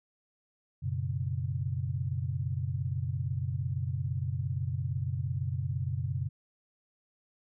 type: chord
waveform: sine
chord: F# suspended fourth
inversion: none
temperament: equal with one note detuned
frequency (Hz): 92.5 / 121 / 138.59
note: F#2 / B2 / C#3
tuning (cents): 0 / -35 / 0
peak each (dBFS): -34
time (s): 0.82-6.29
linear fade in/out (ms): 20
effects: none